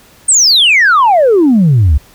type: exponential sweep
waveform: sine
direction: down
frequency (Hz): 8730 to 65.8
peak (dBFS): -3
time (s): 0.28-1.98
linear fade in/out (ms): 10
effects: tanh soft clip ceiling -2 dBFS + pink hiss -43 dBFS RMS until 2.14 s